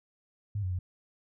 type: tone with pitch steps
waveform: sine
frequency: 102.6 / 92.1 / 90.2 Hz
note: G#2 / F#2 / F#2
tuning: -21 / -7 / -44 cents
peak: -29 dBFS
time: 0.55-0.79 s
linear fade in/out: 5 ms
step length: 80 ms
effects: none